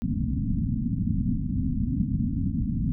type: low-pass noise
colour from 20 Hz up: white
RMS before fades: -26 dBFS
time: 0.02-2.92 s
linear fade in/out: 0 ms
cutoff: 270 Hz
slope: 96 dB/octave
effects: none